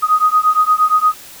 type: beating tone pair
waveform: sine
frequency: 1244.5 / 1253.1 Hz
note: D#6 / D#6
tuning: 0 / +12 cents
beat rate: 8.6 Hz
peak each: -13 dBFS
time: 0.02-1.14 s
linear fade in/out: 20 ms
effects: white hiss -37 dBFS RMS until 1.4 s